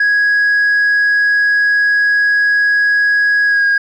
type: tone with pitch glide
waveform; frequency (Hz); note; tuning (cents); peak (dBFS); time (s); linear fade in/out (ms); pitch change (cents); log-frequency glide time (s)
sine; 1661.2 to 1634.5; G#6 to G#6; 0 to -28; -7; 0-3.78; 5; -28; 3.46-3.65
effects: tanh soft clip ceiling -8 dBFS